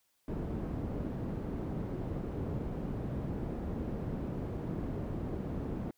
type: low-pass noise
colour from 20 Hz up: white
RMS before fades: -37 dBFS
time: 0.28-5.91 s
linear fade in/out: 2 ms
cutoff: 270 Hz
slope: 12 dB/octave
effects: white hiss -75 dBFS RMS until 5.97 s